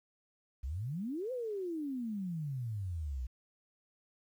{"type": "exponential two-way sweep", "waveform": "sine", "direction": "up then down", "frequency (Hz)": [59.3, 523.3, 59.3], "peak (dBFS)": -35, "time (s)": [0.63, 3.27], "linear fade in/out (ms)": 10, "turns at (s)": 1.32, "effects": ["11-bit"]}